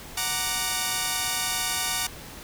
5% pulse chord, Gb augmented, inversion none, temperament equal, 740 / 932.3 / 1174.7 Hz, Gb5 / Bb5 / D6, 0 / 0 / 0 cents, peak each -18 dBFS, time 0.17-2.07 s, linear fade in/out 5 ms, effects pink hiss -42 dBFS RMS until 2.43 s

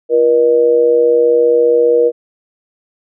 sine tone with amplitude modulation, 477.2 Hz, A#4, 41 cents sharp, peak -4 dBFS, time 0.09-2.12 s, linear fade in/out 50 ms, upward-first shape sine, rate 135 Hz, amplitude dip 70%, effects none

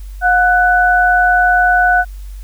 sine tone pair together, 720.5 / 1490 Hz, F#5 / F#6, -46 / +12 cents, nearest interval octave + minor second, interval 1258 cents, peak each -11 dBFS, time 0.21-2.05 s, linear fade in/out 50 ms, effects added 48 Hz sine -26 dBFS peak until 2.43 s + white hiss -48 dBFS RMS until 2.43 s

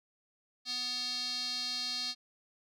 square tone with band-pass filter, 248.5 Hz, B3, 11 cents sharp, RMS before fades -36 dBFS, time 0.65-2.15 s, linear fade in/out 50 ms, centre 4400 Hz, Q 7.6, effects none

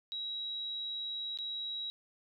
sine tone with dropouts, 3860 Hz, B7, 40 cents flat, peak -36 dBFS, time 0.12-1.9 s, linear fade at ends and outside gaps 0 ms, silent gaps 1.374-1.387 s, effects none

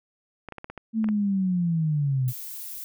clicks, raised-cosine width 0.5 ms, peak -22 dBFS, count 8, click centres 0.487 / 0.523 / 0.583 / 0.644 / 0.7 / 0.777 / 1.043 / 1.088 s
sine linear sweep, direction down, 225.3 to 121.8 Hz, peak -21 dBFS, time 0.93-2.33 s, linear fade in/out 50 ms
violet noise, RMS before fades -37 dBFS, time 2.28-2.84 s, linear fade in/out 0 ms
effects none

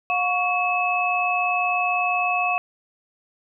sine tone cluster, 718 / 1120 / 2592 Hz, F5 / C#6 / E7, +48 / +18 / -30 cents, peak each -23 / -26 / -23 dBFS, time 0.1-2.58 s, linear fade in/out 0 ms, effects none

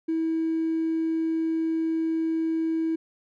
triangle tone with hard clipping, 324 Hz, E4, 30 cents flat, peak -23 dBFS, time 0.08-2.96 s, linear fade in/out 10 ms, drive 3 dB, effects none

